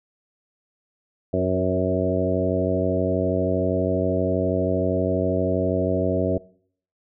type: harmonic tone with a mistuned harmonic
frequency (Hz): 92.5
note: F#2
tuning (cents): 0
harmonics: 1 / 2 / 3 / 4 / 5 / 6 / 7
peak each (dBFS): -27 / -27 / -27 / -27 / -27 / -27 / -27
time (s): 1.33-6.38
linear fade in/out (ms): 5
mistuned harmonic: 5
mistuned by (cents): +22
effects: noise-tail reverb RT60 0.6 s tail -22 dB re dry